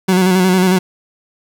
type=tone with vibrato; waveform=30% pulse; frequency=185 Hz; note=F#3; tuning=in tune; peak=-7 dBFS; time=0.08-0.79 s; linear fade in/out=10 ms; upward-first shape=square; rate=11 Hz; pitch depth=35 cents each way; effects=8-bit